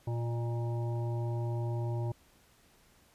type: harmonic tone with a mistuned harmonic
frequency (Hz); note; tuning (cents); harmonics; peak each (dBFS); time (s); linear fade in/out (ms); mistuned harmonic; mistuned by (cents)
117.2; A#2; +10; 1 / 3 / 5 / 7 / 8; -31 / -41 / -45 / -48 / -49; 0.07-2.12; 5; 5; +38
effects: pink hiss -64 dBFS RMS until 3.14 s + resampled to 32000 Hz